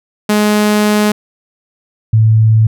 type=tone pair in turn; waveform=sawtooth / sine; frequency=210 / 110.41 Hz; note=G#3 / A2; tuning=+19 / +6 cents; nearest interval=major seventh; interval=1113 cents; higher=first; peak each=-5 dBFS; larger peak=neither; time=0.29-1.12 / 2.13-2.67 s; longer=first; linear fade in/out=5 ms; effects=none